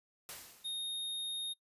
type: noise with exponential decay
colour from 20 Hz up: white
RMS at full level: -44 dBFS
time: 0.29-1.03 s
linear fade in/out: 0 ms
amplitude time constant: 160 ms
type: tone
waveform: square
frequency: 3706 Hz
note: A#7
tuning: 11 cents flat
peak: -37 dBFS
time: 0.64-1.54 s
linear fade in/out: 20 ms
effects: noise-tail reverb RT60 0.1 s tail -25 dB re dry + resampled to 32000 Hz